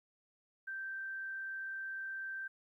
sine tone with frequency modulation, 1564 Hz, G6, 4 cents flat, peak -39 dBFS, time 0.67-2.48 s, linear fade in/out 10 ms, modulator 41.2 Hz, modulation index 0.21, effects 13-bit

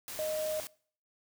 sine tone in noise, 620 Hz, D#5, 6 cents flat, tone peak -31 dBFS, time 0.19-0.6 s, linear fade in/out 0 ms, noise white, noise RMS -42 dBFS, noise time 0.08-0.67 s, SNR +8 dB, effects noise-tail reverb RT60 0.5 s tail -23 dB re dry

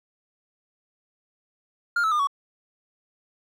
triangle tone with pitch steps, 1406 / 1304.3 / 1209.9 / 1122.4 Hz, F6 / E6 / D#6 / C#6, +11 / -19 / -49 / +21 cents, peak -18 dBFS, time 1.96-2.272 s, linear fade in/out 5 ms, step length 78 ms, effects none

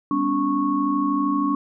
sine tone cluster, 203.3 / 253.6 / 286.4 / 1103 Hz, G#3 / B3 / D4 / C#6, -37 / +46 / -43 / -9 cents, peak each -29 / -28 / -21 / -24 dBFS, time 0.11-1.55 s, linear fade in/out 2 ms, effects none

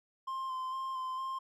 triangle tone with vibrato, 1046.5 Hz, C6, in tune, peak -33 dBFS, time 0.27-1.39 s, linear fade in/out 10 ms, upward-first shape square, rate 2.2 Hz, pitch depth 17 cents each way, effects none

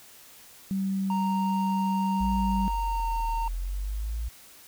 sine tone, 193.2 Hz, G3, 25 cents flat, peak -25 dBFS, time 0.71-2.68 s, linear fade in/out 0 ms
triangle tone with pitch glide, 929 to 916.7 Hz, A#5 to A#5, -6 to -29 cents, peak -26 dBFS, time 1.1-3.48 s, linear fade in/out 2 ms, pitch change -23 cents, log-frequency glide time 2.64-3.1 s
sine linear two-way sweep, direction down then up, 58.27 to 38.41 to 58.27 Hz, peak -28 dBFS, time 2.2-4.29 s, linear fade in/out 10 ms, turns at 3.31 s
effects white hiss -51 dBFS RMS until 4.67 s

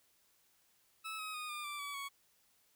20% pulse tone with pitch steps, 1302 / 1268.6 / 1236 / 1204.3 / 1173.4 / 1143.3 / 1114 Hz, E6 / D#6 / D#6 / D6 / D6 / D6 / C#6, -22 / +33 / -12 / +43 / -2 / -47 / +8 cents, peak -36 dBFS, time 1.04-2.09 s, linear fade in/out 20 ms, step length 150 ms, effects white hiss -72 dBFS RMS until 2.75 s

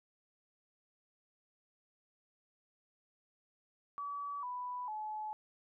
sine tone with pitch steps, 1144 / 990.2 / 857 Hz, D6 / B5 / A5, -46 / +4 / -46 cents, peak -38 dBFS, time 3.98-5.33 s, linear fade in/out 0 ms, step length 450 ms, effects none

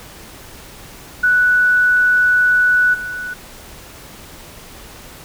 sine tone with level steps, 1480 Hz, F#6, in tune, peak -10 / -23 dBFS, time 1.23-3.34 s, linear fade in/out 10 ms, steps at 2.93 s, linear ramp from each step 20 ms, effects pink hiss -38 dBFS RMS until 5.24 s

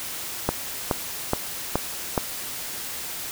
click train, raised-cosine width 1 ms, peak -6 dBFS, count 5, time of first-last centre 0.49-2.178 s, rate 2.37 Hz, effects white hiss -33 dBFS RMS until 3.31 s

